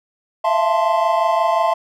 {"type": "chord", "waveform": "triangle", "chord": "F major seventh", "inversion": "third", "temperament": "equal with one note detuned", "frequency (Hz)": [659.3, 684.9, 880, 1046.5], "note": ["E5", "F5", "A5", "C6"], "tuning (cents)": [0, -34, 0, 0], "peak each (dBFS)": [-18, -18, -18, -18], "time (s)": [0.44, 1.74], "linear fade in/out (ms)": 10, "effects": []}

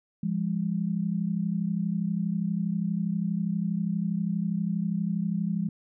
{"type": "tone pair together", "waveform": "sine", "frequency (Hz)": [171.4, 203.8], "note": ["F3", "G#3"], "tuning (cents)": [-32, -32], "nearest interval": "minor third", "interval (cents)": 300, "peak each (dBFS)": -28, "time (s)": [0.23, 5.69], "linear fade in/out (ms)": 5, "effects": []}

